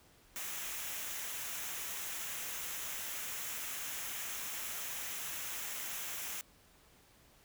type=noise with comb filter; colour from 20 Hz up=white; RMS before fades=-41 dBFS; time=0.36-6.41 s; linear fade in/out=0 ms; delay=0.22 ms; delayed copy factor=-0.5; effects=pink hiss -64 dBFS RMS until 7.44 s